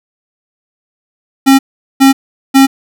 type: tone bursts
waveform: square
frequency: 269.8 Hz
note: C#4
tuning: 47 cents flat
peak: -3 dBFS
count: 3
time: 1.46-2.67 s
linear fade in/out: 20 ms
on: 130 ms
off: 410 ms
effects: none